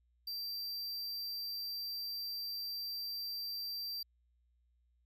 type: tone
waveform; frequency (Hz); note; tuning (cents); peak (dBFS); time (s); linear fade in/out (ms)
square; 4699; D8; 0; -39; 0.27-4.03; 5
effects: added 60 Hz sine -70 dBFS peak until 5.05 s